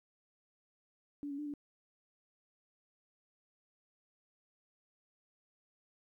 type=tone with pitch steps; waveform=sine; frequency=288.4 / 280.7 / 296.8 / 289.7 Hz; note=D4 / C#4 / D4 / D4; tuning=-31 / +22 / +18 / -24 cents; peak=-38 dBFS; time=1.23-1.538 s; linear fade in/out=0 ms; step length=77 ms; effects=13-bit